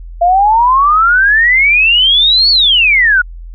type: exponential two-way sweep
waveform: sine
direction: up then down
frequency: 677 to 4513 to 1419 Hz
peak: -5 dBFS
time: 0.21-3.22 s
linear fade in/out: 10 ms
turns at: 2.5 s
effects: added 42 Hz sine -25 dBFS peak until 3.54 s + MP3 32 kbps